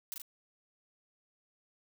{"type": "noise with echo", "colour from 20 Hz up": "blue", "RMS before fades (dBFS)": -39, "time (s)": [0.12, 0.14], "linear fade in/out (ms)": 0, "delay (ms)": 39, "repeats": 2, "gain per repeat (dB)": -3, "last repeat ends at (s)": 0.218, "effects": []}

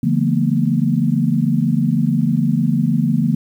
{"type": "tone cluster", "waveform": "sine", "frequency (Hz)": [144.5, 170.8, 220.3, 240.2], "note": ["D3", "F3", "A3", "B3"], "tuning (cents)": [-28, -38, 2, -48], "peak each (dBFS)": -19, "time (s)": [0.03, 3.35], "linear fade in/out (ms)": 5, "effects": ["8-bit"]}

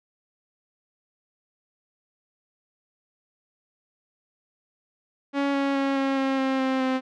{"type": "tone with pitch steps", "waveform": "sawtooth", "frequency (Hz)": [280, 277.1, 274.2, 271.4, 268.6, 265.8, 263.1, 260.3], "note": ["C#4", "C#4", "C#4", "C#4", "C4", "C4", "C4", "C4"], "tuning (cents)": [18, -1, -19, -36, 46, 27, 10, -9], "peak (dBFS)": -18, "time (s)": [5.33, 7.01], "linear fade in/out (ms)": 50, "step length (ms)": 210, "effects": ["low-pass 3000 Hz 12 dB/octave"]}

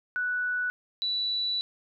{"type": "tone pair in turn", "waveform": "sine", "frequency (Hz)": [1480, 3951], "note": ["F#6", "B7"], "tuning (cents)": [0, 0], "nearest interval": "octave + perfect fourth", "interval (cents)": 1700, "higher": "second", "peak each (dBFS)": -26, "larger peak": "neither", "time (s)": [[0.16, 0.7], [1.02, 1.61]], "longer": "second", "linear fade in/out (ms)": 0, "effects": []}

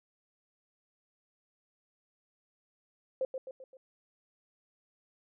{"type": "tone with echo", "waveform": "sine", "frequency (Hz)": 523.3, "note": "C5", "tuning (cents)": 0, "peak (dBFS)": -28, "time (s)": [3.21, 3.25], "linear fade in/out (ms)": 2, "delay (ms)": 130, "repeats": 4, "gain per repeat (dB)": -6, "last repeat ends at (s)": 3.77, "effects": []}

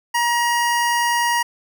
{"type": "tone", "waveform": "25% pulse", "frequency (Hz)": 950, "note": "A#5", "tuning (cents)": 33, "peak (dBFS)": -13, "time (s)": [0.14, 1.43], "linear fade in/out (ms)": 10, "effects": []}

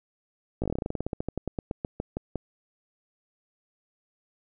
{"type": "slowing click train", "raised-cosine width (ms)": 2, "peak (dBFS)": -16, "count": 25, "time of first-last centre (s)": [0.62, 2.357], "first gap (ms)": 17, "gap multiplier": 1.11, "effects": []}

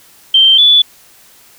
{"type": "tone pair in turn", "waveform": "sine", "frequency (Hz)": [3136, 3456], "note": ["G7", "A7"], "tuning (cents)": [0, -32], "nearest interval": "major second", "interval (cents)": 168, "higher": "second", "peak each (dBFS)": -4, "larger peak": "neither", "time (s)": [[0.34, 0.58], [0.58, 0.82]], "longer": "neither", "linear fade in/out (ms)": 5, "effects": ["white hiss -44 dBFS RMS until 1.58 s"]}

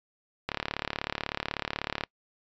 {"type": "click train", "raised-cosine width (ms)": 0.3, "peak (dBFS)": -13, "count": 57, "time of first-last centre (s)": [0.49, 2.037], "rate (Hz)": 36.2, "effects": ["noise-tail reverb RT60 0.1 s tail -26 dB re dry", "resampled to 16000 Hz"]}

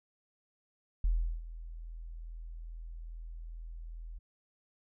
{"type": "tone with ADSR envelope", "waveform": "sine", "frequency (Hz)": 41.2, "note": "E1", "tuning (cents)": 0, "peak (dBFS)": -24, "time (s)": [1.04, 4.19], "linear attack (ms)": 4, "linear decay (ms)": 370, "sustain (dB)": -17, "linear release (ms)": 15, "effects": []}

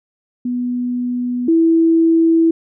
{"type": "tone pair in turn", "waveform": "sine", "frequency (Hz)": [246.1, 328.5], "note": ["B3", "E4"], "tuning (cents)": [-6, -6], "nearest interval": "perfect fourth", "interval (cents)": 500, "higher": "second", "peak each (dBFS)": [-17, -9], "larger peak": "second", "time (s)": [[0.45, 1.48], [1.48, 2.51]], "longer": "neither", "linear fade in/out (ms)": 5, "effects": []}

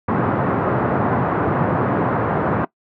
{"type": "band-pass noise", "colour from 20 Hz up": "pink", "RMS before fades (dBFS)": -19, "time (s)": [0.08, 2.65], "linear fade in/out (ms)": 5, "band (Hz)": [110, 1400], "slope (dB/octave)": 24, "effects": ["noise-tail reverb RT60 0.1 s tail -20 dB re dry"]}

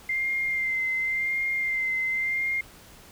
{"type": "tone with vibrato", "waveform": "sine", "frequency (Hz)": 2093, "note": "C7", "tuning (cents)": 0, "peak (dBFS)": -24, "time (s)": [0.09, 2.61], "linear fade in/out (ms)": 5, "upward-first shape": "sine", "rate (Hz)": 0.92, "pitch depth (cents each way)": 24, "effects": ["pink hiss -50 dBFS RMS until 3.11 s"]}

